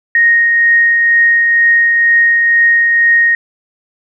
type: tone with tremolo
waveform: sine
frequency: 1864.7 Hz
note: A#6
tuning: in tune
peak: -5 dBFS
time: 0.15-3.35 s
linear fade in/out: 2 ms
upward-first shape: triangle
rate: 2.1 Hz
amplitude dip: 30%
effects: none